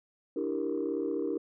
sine chord, E half-diminished seventh, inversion third, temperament equal, 293.7 / 329.6 / 392 / 466.2 Hz, D4 / E4 / G4 / Bb4, 0 / 0 / 0 / 0 cents, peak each -34 dBFS, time 0.36-1.38 s, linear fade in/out 5 ms, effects tanh soft clip ceiling -22 dBFS

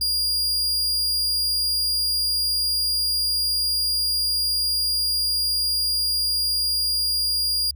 40% pulse tone, 4827 Hz, D8, 47 cents sharp, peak -19 dBFS, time 0.01-7.71 s, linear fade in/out 5 ms, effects added 70 Hz sine -38 dBFS peak until 7.75 s

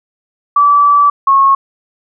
sine tone pair in turn, 1155 / 1092.7 Hz, D6 / C#6, -29 / -25 cents, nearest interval minor second, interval 96 cents, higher first, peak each -5 dBFS, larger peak neither, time 0.56-1.1 / 1.27-1.55 s, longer first, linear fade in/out 5 ms, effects none

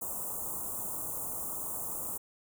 white band-stop noise, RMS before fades -37 dBFS, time 0.01-2.18 s, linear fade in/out 10 ms, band 1200 to 7300 Hz, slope 48 dB/octave, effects none

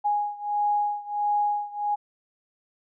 sine beating tone pair, 827 / 828.5 Hz, G#5 / G#5, -8 / -4 cents, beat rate 1.5 Hz, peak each -25 / -27 dBFS, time 0.04-1.96 s, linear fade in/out 20 ms, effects none

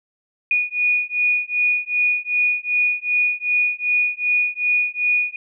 sine beating tone pair, 2458 / 2460.6 Hz, D#7 / D#7, -22 / -20 cents, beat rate 2.6 Hz, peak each -20 / -20 dBFS, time 0.51-5.36 s, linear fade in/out 2 ms, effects none

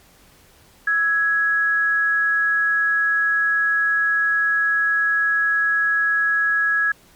sine tone pair together, 1318.5 / 1669.4 Hz, E6 / G#6, 0 / +9 cents, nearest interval major third, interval 409 cents, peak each -26 / -16 dBFS, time 0.87-6.92 s, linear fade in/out 5 ms, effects pink hiss -52 dBFS RMS until 7.15 s + MP3 96 kbps

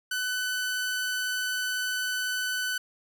sawtooth tone, 1502 Hz, F#6, 26 cents sharp, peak -24 dBFS, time 0.11-2.78 s, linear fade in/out 5 ms, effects none

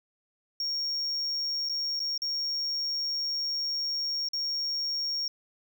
triangle tone with dropouts, 5550 Hz, F8, 12 cents flat, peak -27 dBFS, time 0.6-5.28 s, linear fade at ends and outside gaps 2 ms, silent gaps 1.689-1.695 / 1.994-2.001 / 2.178-2.219 / 4.287-4.333 s, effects none

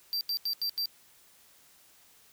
square tone bursts, 4699 Hz, D8, in tune, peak -29 dBFS, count 5, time 0.13-0.857 s, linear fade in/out 0 ms, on 79 ms, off 83 ms, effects white hiss -60 dBFS RMS until 2.32 s

